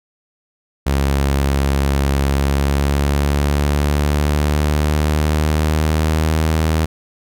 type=tone with pitch glide; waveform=sawtooth; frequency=69.3 to 79.15 Hz; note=C#2 to D#2; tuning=0 to +30 cents; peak=-10 dBFS; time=0.86-6.86 s; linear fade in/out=10 ms; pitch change=+230 cents; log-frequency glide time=2.29-6.47 s; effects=none